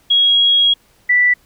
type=tone pair in turn; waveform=sine; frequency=3301 / 1970.2 Hz; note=G#7 / B6; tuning=-11 / -5 cents; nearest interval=major sixth; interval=894 cents; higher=first; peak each=-9 dBFS; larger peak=neither; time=0.1-0.74 / 1.09-1.34 s; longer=first; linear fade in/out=10 ms; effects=pink hiss -54 dBFS RMS until 1.45 s